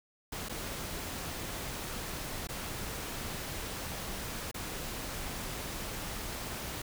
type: noise with dropouts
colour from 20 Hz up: pink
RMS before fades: -39 dBFS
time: 0.32-6.82 s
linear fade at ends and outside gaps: 5 ms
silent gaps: 0.487-0.494 / 2.472-2.488 / 4.514-4.543 s
effects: none